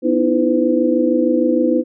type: tone cluster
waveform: sine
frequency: 248.1 / 307.8 / 334.2 / 506 Hz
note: B3 / D#4 / E4 / B4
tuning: +8 / -19 / +24 / +42 cents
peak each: -18 dBFS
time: 0.02-1.84 s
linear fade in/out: 50 ms
effects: none